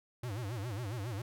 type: tone with vibrato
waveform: square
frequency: 110.4 Hz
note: A2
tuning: 6 cents sharp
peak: -37 dBFS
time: 0.23-1.22 s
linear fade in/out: 5 ms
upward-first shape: sine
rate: 7.3 Hz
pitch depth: 240 cents each way
effects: none